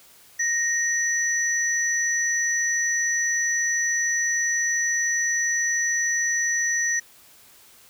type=tone pair together; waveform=sine; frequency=1863 / 5930 Hz; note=A#6 / F#8; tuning=-2 / +3 cents; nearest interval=octave + minor sixth; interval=2005 cents; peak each=-23 / -24 dBFS; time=0.39-7 s; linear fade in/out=10 ms; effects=white hiss -52 dBFS RMS until 7.89 s